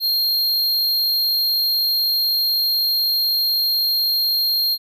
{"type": "tone", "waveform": "square", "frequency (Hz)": 4216, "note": "C8", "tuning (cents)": 12, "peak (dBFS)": -17, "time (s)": [0, 4.78], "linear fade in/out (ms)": 50, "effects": []}